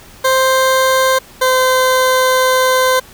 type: tone pair in turn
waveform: 20% pulse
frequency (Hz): 523.3 / 514.9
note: C5 / C5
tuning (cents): 0 / -28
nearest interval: unison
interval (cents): 28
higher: first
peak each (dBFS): -5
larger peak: neither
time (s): 0.24-1.19 / 1.41-3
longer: second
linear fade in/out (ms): 10
effects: pink hiss -40 dBFS RMS until 3.13 s